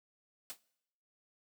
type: noise with exponential decay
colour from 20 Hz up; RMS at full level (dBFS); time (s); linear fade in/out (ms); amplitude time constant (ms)
white; -39; 0.5-0.59; 0; 19
effects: noise-tail reverb RT60 0.8 s tail -22 dB re dry + high-pass 200 Hz 12 dB/octave